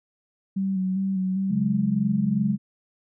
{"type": "tone with vibrato", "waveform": "sine", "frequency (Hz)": 190, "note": "F#3", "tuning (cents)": 46, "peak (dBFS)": -22, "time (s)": [0.56, 1.52], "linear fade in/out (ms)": 10, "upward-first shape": "square", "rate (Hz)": 2.5, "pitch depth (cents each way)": 27}
{"type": "chord", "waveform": "sine", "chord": "C# suspended fourth", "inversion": "none", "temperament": "equal", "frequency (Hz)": [138.59, 185, 207.7], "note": ["C#3", "F#3", "G#3"], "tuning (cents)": [0, 0, 0], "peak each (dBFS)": [-28, -25, -22], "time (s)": [1.49, 2.58], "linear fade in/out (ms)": 50}
{"effects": []}